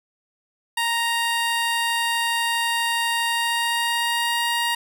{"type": "tone with pitch glide", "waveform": "15% pulse", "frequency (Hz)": [932.3, 940.4], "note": ["A#5", "A#5"], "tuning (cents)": [0, 15], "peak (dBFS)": -14, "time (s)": [0.77, 4.75], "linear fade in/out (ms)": 5, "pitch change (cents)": 15, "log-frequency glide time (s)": [3.25, 4.4], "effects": []}